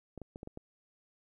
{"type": "clicks", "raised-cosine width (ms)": 2, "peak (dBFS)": -30, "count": 6, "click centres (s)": [0.177, 0.217, 0.359, 0.431, 0.474, 0.574], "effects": ["12-bit"]}